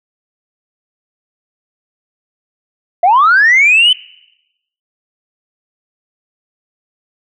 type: linear sweep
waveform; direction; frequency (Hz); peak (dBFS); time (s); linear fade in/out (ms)
sine; up; 659.3 to 3063; -4; 3.03-3.93; 5
effects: noise-tail reverb RT60 0.9 s tail -23 dB re dry + tanh soft clip ceiling -2 dBFS